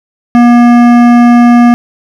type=tone with hard clipping; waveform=triangle; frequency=239.6 Hz; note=A#3; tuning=48 cents sharp; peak=-3 dBFS; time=0.35-1.74 s; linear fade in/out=0 ms; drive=18 dB; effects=none